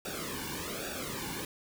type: noise with flanger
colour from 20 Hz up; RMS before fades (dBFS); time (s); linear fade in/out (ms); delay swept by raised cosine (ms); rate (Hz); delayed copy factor
pink; -38; 0.05-1.45; 2; 0.96 to 1.57; 1.2; -0.9
effects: none